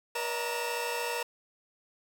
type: tone cluster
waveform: sawtooth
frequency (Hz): 479 / 576 / 634 / 925 / 2656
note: A#4 / D5 / D#5 / A#5 / E7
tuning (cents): +47 / -34 / +32 / -14 / +12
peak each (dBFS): -31 / -38 / -39 / -32 / -35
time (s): 0.15-1.23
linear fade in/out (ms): 5
effects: none